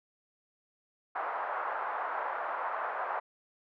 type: band-pass noise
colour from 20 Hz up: pink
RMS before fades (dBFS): -35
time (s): 1.15-3.2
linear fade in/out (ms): 10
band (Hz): 690 to 1400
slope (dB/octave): 24
effects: none